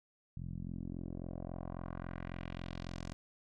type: tone with low-pass filter sweep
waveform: 10% pulse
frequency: 43.65 Hz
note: F1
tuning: in tune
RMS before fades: -43 dBFS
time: 0.37-3.13 s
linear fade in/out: 0 ms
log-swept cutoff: 140 to 7100 Hz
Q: 1.6
effects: none